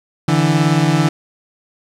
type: beating tone pair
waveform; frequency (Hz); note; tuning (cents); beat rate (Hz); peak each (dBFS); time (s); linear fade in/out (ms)
30% pulse; 146.83 / 164.83; D3 / E3; 0 / 0; 18; -12; 0.28-1.09; 5
effects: low-pass 8000 Hz 12 dB/octave + 8-bit